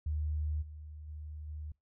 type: tone with level steps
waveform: sine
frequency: 76 Hz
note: D#2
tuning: 40 cents flat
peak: -31 / -44 / -41 / -39 dBFS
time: 0.06-1.72 s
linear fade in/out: 5 ms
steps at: 0.61 / 1.07 / 1.47 s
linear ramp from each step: 20 ms
effects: noise-tail reverb RT60 0.2 s tail -26 dB re dry